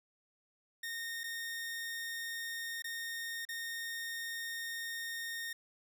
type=tone with dropouts; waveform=sawtooth; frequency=1842 Hz; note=A#6; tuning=21 cents flat; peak=-35 dBFS; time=0.83-5.53 s; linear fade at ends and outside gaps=5 ms; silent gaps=1.235-1.239 / 2.822-2.842 / 3.452-3.488 s; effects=none